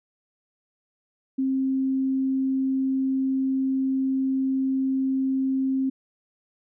sine tone, 265.6 Hz, C4, 26 cents sharp, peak -21 dBFS, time 1.38-5.9 s, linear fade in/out 10 ms, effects none

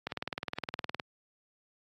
click train, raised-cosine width 0.3 ms, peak -17 dBFS, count 19, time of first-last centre 0.07-0.998 s, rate 19.4 Hz, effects high-pass 100 Hz 12 dB/octave + AAC 32 kbps

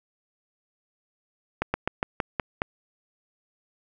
slowing click train, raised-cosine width 0.5 ms, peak -9 dBFS, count 7, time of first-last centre 1.62-2.619 s, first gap 120 ms, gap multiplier 1.13, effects none

